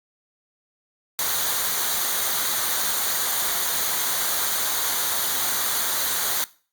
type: noise with comb filter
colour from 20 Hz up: white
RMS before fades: -24 dBFS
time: 1.19-6.44 s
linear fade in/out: 0 ms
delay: 0.38 ms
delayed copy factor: -0.6
effects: noise-tail reverb RT60 0.4 s tail -20 dB re dry + Opus 48 kbps